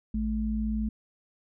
sine tone pair together, 57 / 216.2 Hz, A#1 / A3, -38 / -30 cents, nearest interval octave + major seventh, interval 2308 cents, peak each -30 / -28 dBFS, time 0.14-0.89 s, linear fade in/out 5 ms, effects none

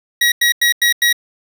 25% pulse tone bursts, 1907 Hz, A#6, 39 cents sharp, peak -7 dBFS, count 5, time 0.21-1.128 s, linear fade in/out 5 ms, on 110 ms, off 92 ms, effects none

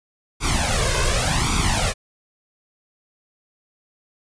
pink noise with flanger, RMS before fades -20 dBFS, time 0.4-1.94 s, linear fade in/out 50 ms, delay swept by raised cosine 0.84 to 1.94 ms, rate 0.88 Hz, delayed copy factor +0.9, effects resampled to 22050 Hz

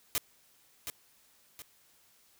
white noise with echo, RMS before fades -30 dBFS, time 0.15-0.18 s, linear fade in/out 0 ms, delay 720 ms, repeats 2, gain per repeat -8 dB, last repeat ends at 1.62 s, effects white hiss -65 dBFS RMS until 2.39 s

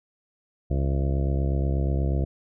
harmonic tone with a mistuned harmonic, 68.3 Hz, C#2, 25 cents flat, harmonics 1 / 2 / 3 / 4 / 5 / 6 / 7 / 8 / 9 / 10, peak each -23 / -27 / -35 / -37 / -35 / -41 / -40 / -40 / -45 / -41 dBFS, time 0.7-2.25 s, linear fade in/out 10 ms, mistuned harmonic 10, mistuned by -30 cents, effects none

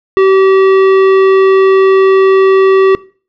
sine tone with tanh clipping, 384 Hz, G4, 36 cents flat, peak -6 dBFS, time 0.17-2.95 s, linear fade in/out 0 ms, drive 17 dB, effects noise-tail reverb RT60 0.4 s tail -21 dB re dry + low-pass 3000 Hz 12 dB/octave

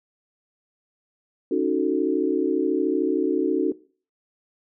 sine chord, D# half-diminished seventh, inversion third, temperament equal with one note detuned, 277.2 / 311.1 / 370 / 442.8 Hz, C#4 / D#4 / F#4 / A4, 0 / 0 / 0 / +11 cents, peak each -26 / -25 / -23 / -26 dBFS, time 1.51-3.72 s, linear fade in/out 5 ms, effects noise-tail reverb RT60 0.4 s tail -19 dB re dry

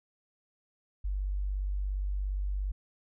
sine tone, 48.61 Hz, G1, 14 cents flat, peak -29 dBFS, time 1.04-2.72 s, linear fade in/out 10 ms, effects none

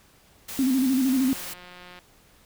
white noise, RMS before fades -36 dBFS, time 0.48-1.54 s, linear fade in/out 10 ms
sine tone with vibrato, 261.6 Hz, C4, in tune, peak -19 dBFS, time 0.59-1.33 s, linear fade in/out 0 ms, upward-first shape square, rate 13 Hz, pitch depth 58 cents each way
click train, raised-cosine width 0.3 ms, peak -29 dBFS, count 162, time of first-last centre 1.09-1.989 s, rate 179 Hz
effects pink hiss -57 dBFS RMS until 2.45 s

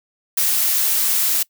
blue noise, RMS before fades -18 dBFS, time 0.37-1.43 s, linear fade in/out 5 ms, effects noise-tail reverb RT60 0.1 s tail -23 dB re dry

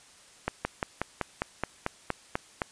slowing click train, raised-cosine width 0.5 ms, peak -12 dBFS, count 11, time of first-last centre 0.48-2.618 s, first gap 170 ms, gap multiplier 1.05, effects white hiss -55 dBFS RMS until 2.71 s + resampled to 22050 Hz

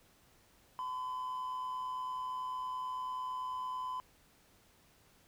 triangle tone with amplitude modulation, 1014 Hz, B5, 45 cents sharp, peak -32 dBFS, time 0.79-4 s, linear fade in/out 0 ms, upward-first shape sine, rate 129 Hz, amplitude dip 45%, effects tanh soft clip ceiling -29 dBFS + pink hiss -66 dBFS RMS until 5.27 s

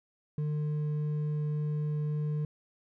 sine tone with hard clipping, 150.3 Hz, D3, 40 cents sharp, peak -30 dBFS, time 0.38-2.45 s, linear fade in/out 2 ms, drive 4 dB, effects none

